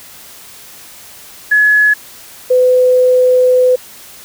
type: tone pair in turn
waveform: sine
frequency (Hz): 1697 / 504.5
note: G#6 / B4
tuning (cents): +37 / +37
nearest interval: octave + major sixth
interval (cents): 2100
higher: first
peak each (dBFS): -6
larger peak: neither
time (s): 1.51-1.94 / 2.5-3.76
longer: second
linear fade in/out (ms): 10
effects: white hiss -36 dBFS RMS until 4.24 s